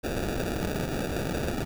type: noise with sample-and-hold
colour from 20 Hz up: white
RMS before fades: -30 dBFS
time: 0.03-1.65 s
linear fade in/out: 20 ms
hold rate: 1050 Hz
effects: none